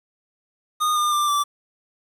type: tone with pitch steps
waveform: square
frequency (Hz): 1229 / 1207.2 / 1185.8 / 1164.7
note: D#6 / D6 / D6 / D6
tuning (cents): -22 / +47 / +16 / -15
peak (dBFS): -19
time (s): 0.8-1.44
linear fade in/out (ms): 20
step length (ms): 160
effects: resampled to 32000 Hz + 8-bit